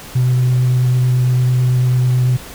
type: tone with vibrato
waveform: sine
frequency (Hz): 126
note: B2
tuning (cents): +35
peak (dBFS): -9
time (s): 0.15-2.37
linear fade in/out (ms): 10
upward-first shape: sine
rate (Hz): 9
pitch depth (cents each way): 9
effects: tanh soft clip ceiling -8 dBFS + pink hiss -34 dBFS RMS until 2.54 s